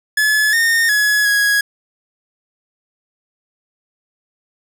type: tone with pitch steps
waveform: 45% pulse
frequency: 1714 / 1833 / 1690 / 1661 Hz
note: A6 / A#6 / G#6 / G#6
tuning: -46 / -30 / +30 / 0 cents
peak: -12 dBFS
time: 0.17-1.61 s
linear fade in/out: 5 ms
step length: 360 ms
effects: none